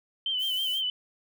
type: tone with vibrato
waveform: sine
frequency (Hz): 3070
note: G7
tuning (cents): -37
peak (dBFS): -26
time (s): 0.26-0.9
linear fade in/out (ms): 2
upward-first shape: sine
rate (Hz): 6.2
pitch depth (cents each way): 55
type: noise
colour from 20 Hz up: violet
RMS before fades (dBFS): -41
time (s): 0.38-0.82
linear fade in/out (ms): 50
effects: none